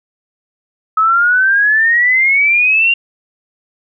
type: exponential sweep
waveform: sine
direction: up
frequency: 1278 to 2794 Hz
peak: -8 dBFS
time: 0.97-2.94 s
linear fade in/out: 5 ms
effects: none